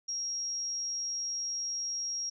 sine tone, 5610 Hz, F8, 7 cents sharp, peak -32 dBFS, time 0.08-2.3 s, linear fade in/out 10 ms, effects none

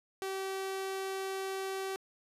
sawtooth tone, 384.7 Hz, G4, 33 cents flat, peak -31 dBFS, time 0.22-1.96 s, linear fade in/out 0 ms, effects resampled to 32000 Hz + 12-bit

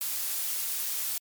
blue noise, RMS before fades -31 dBFS, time 0.01-1.18 s, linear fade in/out 2 ms, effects MP3 96 kbps

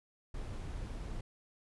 brown noise, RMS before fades -41 dBFS, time 0.34-1.21 s, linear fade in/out 5 ms, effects resampled to 24000 Hz

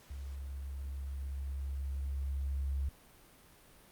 sine tone with level ramp, 68.5 Hz, C#2, 20 cents flat, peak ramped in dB -40 to -31 dBFS, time 0.1-2.89 s, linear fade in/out 5 ms, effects pink hiss -60 dBFS RMS until 3.91 s + Opus 48 kbps

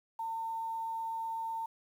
sine tone with quantisation, 904 Hz, A5, 47 cents sharp, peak -34 dBFS, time 0.19-1.66 s, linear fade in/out 5 ms, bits 10, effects none

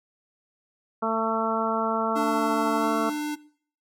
harmonic tone, 223.5 Hz, A3, 27 cents sharp, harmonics 1 / 2 / 3 / 4 / 5 / 6, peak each -30 / -30 / -30 / -30 / -30 / -30 dBFS, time 1.02-3.1 s, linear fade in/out 10 ms
square tone with pitch glide, 293.7 to 298.7 Hz, D4 to D4, 0 to +29 cents, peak -27 dBFS, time 2.15-3.36 s, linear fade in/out 20 ms, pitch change +29 cents, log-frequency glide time 2.79-2.85 s
effects noise-tail reverb RT60 0.5 s tail -19 dB re dry

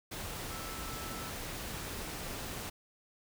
sine tone in noise, 1318.5 Hz, E6, in tune, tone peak -47 dBFS, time 0.5-1.3 s, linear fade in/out 10 ms, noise pink, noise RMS -41 dBFS, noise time 0.11-2.7 s, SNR -9 dB, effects none

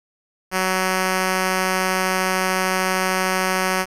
5% pulse tone, 186.8 Hz, F#3, 17 cents sharp, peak -7 dBFS, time 0.51-3.86 s, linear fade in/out 50 ms, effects resampled to 32000 Hz + 7-bit

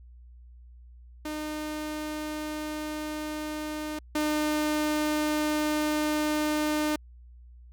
sawtooth tone pair in turn, 305 / 303.1 Hz, D#4 / D#4, -34 / -45 cents, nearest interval unison, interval 11 cents, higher first, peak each -28 / -21 dBFS, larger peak second, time 1.25-3.99 / 4.15-6.96 s, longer second, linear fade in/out 5 ms, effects added 60 Hz sine -47 dBFS peak until 7.72 s

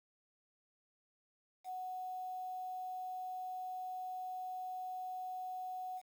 sine tone with quantisation, 740 Hz, F#5, in tune, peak -40 dBFS, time 1.64-6.02 s, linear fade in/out 50 ms, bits 10, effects none

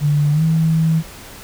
sine tone with pitch glide, 146.83 to 161.05 Hz, D3 to E3, 0 to -40 cents, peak -12 dBFS, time 0-1.03 s, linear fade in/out 50 ms, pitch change +160 cents, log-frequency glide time 0.32-0.43 s, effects pink hiss -37 dBFS RMS until 1.43 s

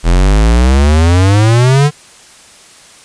square exponential sweep, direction up, 41.12 to 150.8 Hz, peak -6 dBFS, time 0.03-1.91 s, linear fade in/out 50 ms, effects white hiss -39 dBFS RMS until 3.04 s + resampled to 22050 Hz

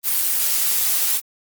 blue noise with amplitude modulation, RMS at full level -17 dBFS, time 0.03-1.21 s, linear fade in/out 50 ms, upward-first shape sine, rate 181 Hz, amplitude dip 50%, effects Opus 24 kbps

